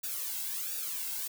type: noise with flanger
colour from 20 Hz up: blue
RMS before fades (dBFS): -36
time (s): 0.03-1.28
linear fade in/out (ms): 10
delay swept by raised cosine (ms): 0.95 to 1.7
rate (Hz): 1.4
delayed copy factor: -0.95
effects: none